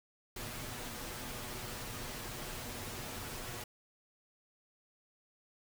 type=noise with comb filter; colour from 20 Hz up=pink; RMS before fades=-43 dBFS; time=0.36-3.64 s; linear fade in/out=5 ms; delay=8.2 ms; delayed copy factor=+0.55; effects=none